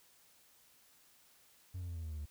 triangle tone with pitch steps, 91 / 87.9 / 84.91 / 82.01 / 79.22 / 76.52 / 73.91 Hz, F#2 / F2 / F2 / E2 / D#2 / D#2 / D2, -28 / +12 / -48 / -8 / +32 / -28 / +12 cents, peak -37 dBFS, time 1.74-2.258 s, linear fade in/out 10 ms, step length 74 ms, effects tanh soft clip ceiling -33 dBFS + white hiss -66 dBFS RMS until 2.3 s

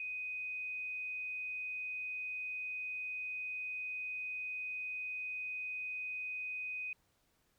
sine tone, 2500 Hz, D#7, 8 cents sharp, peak -38 dBFS, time 0-6.93 s, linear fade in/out 2 ms, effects pink hiss -75 dBFS RMS until 7.58 s

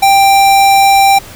square tone, 787 Hz, G5, 7 cents sharp, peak -5 dBFS, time 0.02-1.19 s, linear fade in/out 10 ms, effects pink hiss -32 dBFS RMS until 1.35 s

